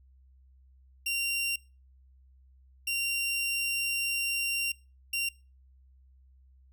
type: tone bursts at uneven times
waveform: sawtooth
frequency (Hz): 2764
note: F7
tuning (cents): -19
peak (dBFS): -25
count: 3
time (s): 1.06-1.56 / 2.87-4.72 / 5.13-5.29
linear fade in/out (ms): 5
effects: noise-tail reverb RT60 0.3 s tail -22 dB re dry + added 65 Hz sine -56 dBFS peak until 6.72 s